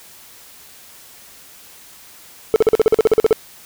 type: tone bursts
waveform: triangle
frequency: 440 Hz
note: A4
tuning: in tune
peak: -5 dBFS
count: 13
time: 2.54-3.328 s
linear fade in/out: 0 ms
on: 20 ms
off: 44 ms
effects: tanh soft clip ceiling -1 dBFS + white hiss -43 dBFS RMS until 3.65 s